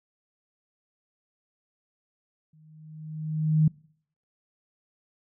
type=tone with exponential growth; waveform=sine; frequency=155.56 Hz; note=D#3; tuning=in tune; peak=-15 dBFS; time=2.53-3.68 s; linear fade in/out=5 ms; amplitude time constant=250 ms; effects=noise-tail reverb RT60 0.6 s tail -25 dB re dry